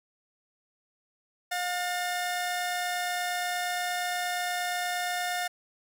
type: tone pair together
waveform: sawtooth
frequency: 714.3 / 1800 Hz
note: F5 / A6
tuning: +39 / +39 cents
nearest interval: octave + major third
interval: 1600 cents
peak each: -26 / -31 dBFS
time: 1.51-5.48 s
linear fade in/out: 10 ms
effects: none